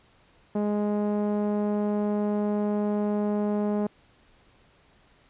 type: tone with low-pass filter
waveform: sawtooth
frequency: 207.7 Hz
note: G#3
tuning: in tune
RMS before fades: -26 dBFS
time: 0.55-3.87 s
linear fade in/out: 5 ms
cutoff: 700 Hz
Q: 1.1
effects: pink hiss -60 dBFS RMS until 5.29 s + resampled to 8000 Hz